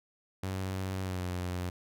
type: tone with pitch glide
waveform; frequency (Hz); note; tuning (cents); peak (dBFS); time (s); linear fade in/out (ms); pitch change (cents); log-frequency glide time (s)
sawtooth; 94.8 to 89.89; F#2 to F#2; +43 to -50; -29; 0.43-1.7; 5; -93; 1.03-1.23
effects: none